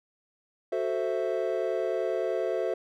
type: chord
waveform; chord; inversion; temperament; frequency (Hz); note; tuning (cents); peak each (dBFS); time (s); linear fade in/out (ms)
triangle; F# half-diminished seventh; none; equal; 370 / 440 / 523.3 / 659.3; F#4 / A4 / C5 / E5; 0 / 0 / 0 / 0; -30; 0.72-2.74; 5
effects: none